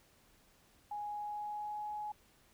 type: tone with pitch glide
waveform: sine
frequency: 830 to 840.1 Hz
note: G#5 to G#5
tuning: -1 to +20 cents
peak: -38 dBFS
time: 0.91-2.12 s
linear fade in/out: 5 ms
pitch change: +21 cents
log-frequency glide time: 1.03-1.85 s
effects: pink hiss -67 dBFS RMS until 2.53 s